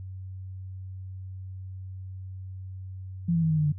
sine tone with pitch steps, 170 / 165.35 / 160.83 / 156.43 / 152.15 / 147.99 Hz, F3 / E3 / E3 / D#3 / D#3 / D3, -46 / +6 / -42 / +10 / -38 / +14 cents, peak -21 dBFS, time 3.28-3.724 s, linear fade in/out 10 ms, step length 74 ms, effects added 94 Hz sine -36 dBFS peak until 3.78 s

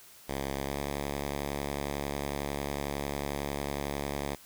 5% pulse tone with pitch glide, 68.9 to 71.04 Hz, C#2 to C#2, -10 to +43 cents, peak -21 dBFS, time 0.28-4.36 s, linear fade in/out 20 ms, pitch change +53 cents, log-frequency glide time 0.63-0.78 s, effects white hiss -54 dBFS RMS until 4.45 s

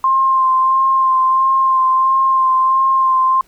sine tone with vibrato, 1054 Hz, C6, 12 cents sharp, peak -10 dBFS, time 0.04-3.41 s, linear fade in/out 2 ms, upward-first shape sine, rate 1.5 Hz, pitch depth 18 cents each way, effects pink hiss -53 dBFS RMS until 3.47 s

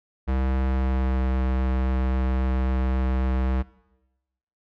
square tone with pitch glide, 65.41 to 64.55 Hz, C2 to C2, 0 to -23 cents, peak -22 dBFS, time 0.27-3.63 s, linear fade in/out 20 ms, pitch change -23 cents, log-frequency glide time 0.64-1.3 s, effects noise-tail reverb RT60 1.0 s tail -20 dB re dry + low-pass 2000 Hz 12 dB/octave

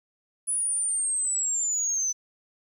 sine linear sweep, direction down, 9956 to 6000 Hz, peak -23 dBFS, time 0.47-2.13 s, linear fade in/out 20 ms, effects tanh soft clip ceiling -19 dBFS + 10-bit

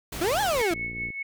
pink noise, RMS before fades -35 dBFS, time 0.12-0.62 s, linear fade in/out 5 ms
35% pulse exponential two-way sweep, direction up then down, 315.2 to 880 to 315.2 Hz, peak -21 dBFS, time 0.21-0.74 s, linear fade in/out 5 ms, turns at 0.41 s
sine tone with tremolo, 2203 Hz, C#7, 11 cents flat, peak -27 dBFS, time 0.59-1.23 s, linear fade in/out 10 ms, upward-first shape triangle, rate 5.1 Hz, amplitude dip 70%
click train, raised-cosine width 3 ms, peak -28 dBFS, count 24, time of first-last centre 0.71-1.104 s, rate 58.4 Hz
effects none

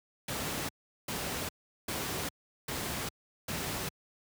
pink noise bursts, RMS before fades -35 dBFS, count 5, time 0.28-3.89 s, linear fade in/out 5 ms, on 410 ms, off 390 ms, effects high-pass 80 Hz 12 dB/octave

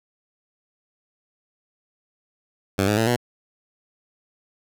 10% pulse tone with pitch steps, 97 / 104.56 / 112.72 / 121.51 Hz, G2 / G#2 / A2 / B2, -18 / +12 / +42 / -28 cents, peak -10 dBFS, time 2.78-3.164 s, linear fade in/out 10 ms, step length 96 ms, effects none

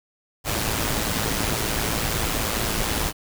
pink noise with amplitude modulation, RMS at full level -22 dBFS, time 0.44-3.13 s, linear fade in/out 50 ms, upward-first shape sine, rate 110 Hz, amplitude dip 55%, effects none

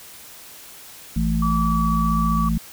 harmonic tone, 55.3 Hz, A1, 9 cents sharp, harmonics 1 / 3 / 4, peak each -22 / -22 / -23 dBFS, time 1.16-2.58 s, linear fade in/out 5 ms
sine tone with vibrato, 1148 Hz, D6, 40 cents flat, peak -22 dBFS, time 1.42-2.49 s, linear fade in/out 5 ms, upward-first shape triangle, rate 1.6 Hz, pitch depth 9 cents each way
effects white hiss -42 dBFS RMS until 2.72 s

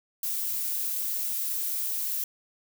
violet noise, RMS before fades -30 dBFS, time 0.23-2.24 s, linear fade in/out 2 ms, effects none

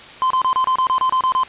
triangle tone bursts, 1035 Hz, C6, 19 cents flat, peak -12 dBFS, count 11, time 0.22-1.434 s, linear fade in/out 0 ms, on 84 ms, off 29 ms, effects white hiss -38 dBFS RMS until 1.48 s + resampled to 8000 Hz

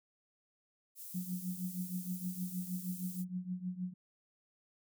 white high-pass noise, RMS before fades -48 dBFS, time 0.95-3.25 s, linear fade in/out 50 ms, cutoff 9700 Hz, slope 12 dB/octave
sine tone with tremolo, 181.9 Hz, F#3, 29 cents flat, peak -33 dBFS, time 1.14-3.94 s, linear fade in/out 10 ms, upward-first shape triangle, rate 6.4 Hz, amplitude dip 90%
effects none

